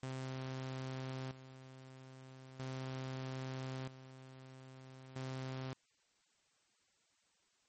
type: tone with tremolo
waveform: sawtooth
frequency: 131 Hz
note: C3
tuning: 2 cents sharp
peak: -37 dBFS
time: 0.03-5.73 s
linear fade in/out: 0 ms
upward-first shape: square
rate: 0.39 Hz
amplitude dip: 75%
effects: white hiss -75 dBFS RMS until 7.68 s + MP3 32 kbps